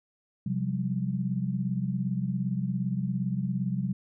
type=chord; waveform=sine; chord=C suspended fourth; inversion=none; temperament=equal with one note detuned; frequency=130.81 / 178.59 / 196 Hz; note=C3 / F3 / G3; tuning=0 / +39 / 0 cents; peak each=-31 dBFS; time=0.46-3.93 s; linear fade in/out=5 ms; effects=none